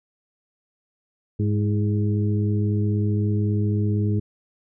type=harmonic tone with a mistuned harmonic; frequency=103.83 Hz; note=G#2; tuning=in tune; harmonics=1 / 2 / 3 / 4; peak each=-20 / -26 / -30 / -32 dBFS; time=1.39-4.2 s; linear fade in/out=10 ms; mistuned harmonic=3; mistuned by=+49 cents; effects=none